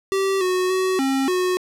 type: tone with pitch steps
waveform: square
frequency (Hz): 387.8 / 367.7 / 374.5 / 269.1 / 365.5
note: G4 / F#4 / F#4 / C4 / F#4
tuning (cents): -19 / -11 / +21 / +49 / -21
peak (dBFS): -19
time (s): 0.12-1.57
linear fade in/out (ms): 0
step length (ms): 290
effects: low-pass 12000 Hz 12 dB/octave